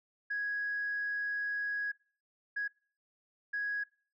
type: tone bursts at uneven times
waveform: sine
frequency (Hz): 1661.2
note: G#6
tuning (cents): 0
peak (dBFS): -31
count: 3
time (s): 0.3-1.92 / 2.56-2.68 / 3.53-3.84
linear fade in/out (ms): 10
effects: noise-tail reverb RT60 0.5 s tail -25 dB re dry + tanh soft clip ceiling -27 dBFS